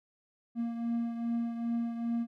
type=beating tone pair; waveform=triangle; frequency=233.1 / 235.6 Hz; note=A#3 / A#3; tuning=0 / +19 cents; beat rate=2.5 Hz; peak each=-29 / -37 dBFS; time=0.55-2.27 s; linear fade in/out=50 ms; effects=none